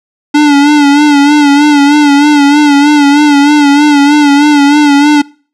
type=tone with vibrato; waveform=square; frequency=290.1 Hz; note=D4; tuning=21 cents flat; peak=-3 dBFS; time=0.34-5.22 s; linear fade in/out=10 ms; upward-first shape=sine; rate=3.2 Hz; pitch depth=53 cents each way; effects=noise-tail reverb RT60 0.4 s tail -23 dB re dry + low-pass 6000 Hz 12 dB/octave